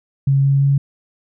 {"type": "tone with pitch steps", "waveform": "sine", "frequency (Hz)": [137.4, 138.36, 139.32], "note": ["C#3", "C#3", "C#3"], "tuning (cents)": [-15, -3, 9], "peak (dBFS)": -11, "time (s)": [0.27, 0.78], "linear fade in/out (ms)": 5, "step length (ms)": 170, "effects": []}